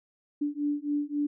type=beating tone pair; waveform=sine; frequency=290 / 293.7 Hz; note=D4 / D4; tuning=-22 / 0 cents; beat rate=3.7 Hz; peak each=-30 dBFS; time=0.41-1.27 s; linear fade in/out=10 ms; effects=none